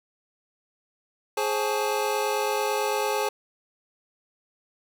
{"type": "tone cluster", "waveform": "square", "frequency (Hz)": [417.7, 529, 820, 869, 1128], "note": ["G#4", "C5", "G#5", "A5", "C#6"], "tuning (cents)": [10, 19, -22, -22, 30], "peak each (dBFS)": [-29, -31, -33, -30, -37], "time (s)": [1.37, 3.29], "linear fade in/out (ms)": 5, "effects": []}